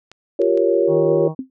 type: clicks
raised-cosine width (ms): 0.2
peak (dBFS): -23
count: 3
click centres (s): 0.116 / 0.417 / 0.575
type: chord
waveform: sine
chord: G half-diminished seventh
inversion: third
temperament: equal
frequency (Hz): 349.2 / 392 / 466.2 / 554.4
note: F4 / G4 / Bb4 / Db5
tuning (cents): 0 / 0 / 0 / 0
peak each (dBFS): -19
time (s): 0.39-1.28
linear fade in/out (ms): 5
type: harmonic tone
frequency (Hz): 157.8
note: D#3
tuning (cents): +25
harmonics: 1 / 2 / 3 / 4 / 5 / 6 / 7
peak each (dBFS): -24 / -34 / -32 / -36 / -36 / -39 / -40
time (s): 0.87-1.35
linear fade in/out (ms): 50
type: tone with exponential decay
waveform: sine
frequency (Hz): 261.6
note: C4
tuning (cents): 0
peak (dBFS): -19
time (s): 1.39-1.5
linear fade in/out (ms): 2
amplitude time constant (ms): 22
effects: none